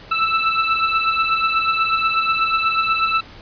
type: beating tone pair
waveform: 25% pulse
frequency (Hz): 1318.5 / 1326.7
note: E6 / E6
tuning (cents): 0 / +11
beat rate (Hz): 8.2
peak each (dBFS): -14 / -17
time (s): 0.11-3.21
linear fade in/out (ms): 10
effects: pink hiss -41 dBFS RMS until 3.41 s + resampled to 11025 Hz